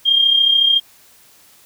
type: tone with amplitude modulation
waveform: sine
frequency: 3211 Hz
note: G7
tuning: 41 cents sharp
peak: -8 dBFS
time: 0.05-0.8 s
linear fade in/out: 20 ms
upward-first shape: sine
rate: 33.8 Hz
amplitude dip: 55%
effects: white hiss -49 dBFS RMS until 1.65 s